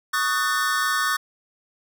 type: chord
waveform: square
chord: D# half-diminished seventh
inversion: third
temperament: just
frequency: 1120.1 / 1244.5 / 1493.4 / 1792.1 Hz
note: C#6 / D#6 / F#6 / A6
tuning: +18 / 0 / +16 / +31 cents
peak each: -27 dBFS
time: 0.13-1.17 s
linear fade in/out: 10 ms
effects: none